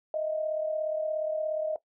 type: tone pair together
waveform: sine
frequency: 622.3 / 659.3 Hz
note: D#5 / E5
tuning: 0 / 0 cents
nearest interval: minor second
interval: 100 cents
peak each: -28 / -35 dBFS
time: 0.14-1.76 s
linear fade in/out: 2 ms
effects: noise-tail reverb RT60 0.1 s tail -17 dB re dry